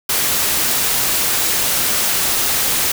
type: noise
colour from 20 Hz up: white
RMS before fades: -17 dBFS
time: 0.09-2.92 s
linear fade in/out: 5 ms
effects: none